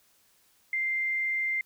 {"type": "tone", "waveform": "sine", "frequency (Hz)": 2093, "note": "C7", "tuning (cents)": 0, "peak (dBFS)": -26, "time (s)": [0.73, 1.61], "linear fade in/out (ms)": 2, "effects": ["white hiss -65 dBFS RMS until 1.65 s"]}